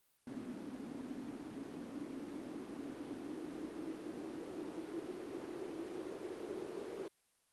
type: noise with band-pass filter sweep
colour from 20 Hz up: white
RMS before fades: -45 dBFS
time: 0.27-7.08 s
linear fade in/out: 2 ms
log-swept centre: 250 to 380 Hz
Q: 5.6
effects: white hiss -75 dBFS RMS until 7.52 s + Opus 32 kbps